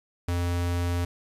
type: tone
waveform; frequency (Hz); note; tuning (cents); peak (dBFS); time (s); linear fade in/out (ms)
square; 87.31; F2; 0; -25; 0.28-1.05; 5
effects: resampled to 32000 Hz + 9-bit